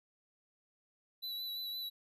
square tone with vibrato, 3958 Hz, B7, 3 cents sharp, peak -39 dBFS, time 1.22-1.9 s, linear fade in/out 20 ms, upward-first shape sine, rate 5.8 Hz, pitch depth 23 cents each way, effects none

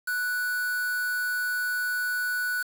triangle tone with quantisation, 1480 Hz, F#6, in tune, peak -24 dBFS, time 0.07-2.63 s, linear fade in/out 10 ms, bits 6, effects none

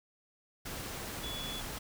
sine tone in noise, 3413 Hz, G#7, 47 cents sharp, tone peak -40 dBFS, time 1.23-1.61 s, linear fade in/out 10 ms, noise pink, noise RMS -41 dBFS, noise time 0.65-1.79 s, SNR -2 dB, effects none

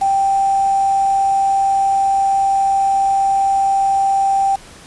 sine tone with quantisation, 784 Hz, G5, in tune, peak -12 dBFS, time 0.01-4.56 s, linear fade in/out 10 ms, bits 5, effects pink hiss -40 dBFS RMS until 4.86 s + resampled to 24000 Hz

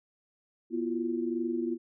sine tone cluster, 242.9 / 336.6 / 359 Hz, B3 / E4 / F4, -29 / +36 / +48 cents, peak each -33 / -31 / -36 dBFS, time 0.7-1.78 s, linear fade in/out 50 ms, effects none

